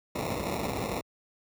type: noise with sample-and-hold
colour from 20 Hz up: white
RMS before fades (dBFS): -32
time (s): 0.15-1.01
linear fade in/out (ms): 5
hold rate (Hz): 1575
effects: high-pass 60 Hz 12 dB/octave